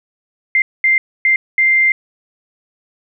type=tone bursts at uneven times; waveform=sine; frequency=2093 Hz; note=C7; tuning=in tune; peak=-9 dBFS; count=4; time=0.55-0.62 / 0.84-0.98 / 1.25-1.36 / 1.58-1.92 s; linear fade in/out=2 ms; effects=none